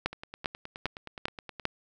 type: two click trains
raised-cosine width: 0.3 ms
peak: -24 / -11 dBFS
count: 15 / 5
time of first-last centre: 0.13-1.598 / 0.06-1.654 s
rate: 9.54 / 2.51 Hz
effects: none